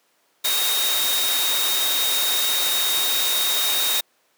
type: tone in noise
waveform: sine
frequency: 3729 Hz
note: A#7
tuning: in tune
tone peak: -22 dBFS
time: 0.44-4.01 s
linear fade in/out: 10 ms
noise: white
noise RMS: -23 dBFS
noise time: 0.44-4.01 s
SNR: -2 dB
effects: pink hiss -63 dBFS RMS until 4.37 s + high-pass 400 Hz 12 dB/octave